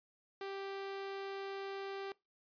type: tone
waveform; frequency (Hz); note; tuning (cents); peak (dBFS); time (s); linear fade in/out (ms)
sawtooth; 392; G4; 0; -37; 0.41-2.12; 2
effects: noise-tail reverb RT60 0.2 s tail -21 dB re dry + resampled to 11025 Hz